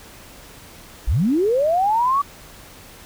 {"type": "linear sweep", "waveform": "sine", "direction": "up", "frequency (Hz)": [34.48, 1156], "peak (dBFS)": -15, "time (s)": [1.07, 2.22], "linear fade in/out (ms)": 10, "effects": ["pink hiss -43 dBFS RMS until 3.05 s"]}